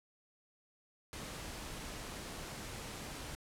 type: noise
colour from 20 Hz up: pink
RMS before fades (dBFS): -45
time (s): 1.13-3.35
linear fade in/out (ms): 0
effects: low-pass 11000 Hz 12 dB/octave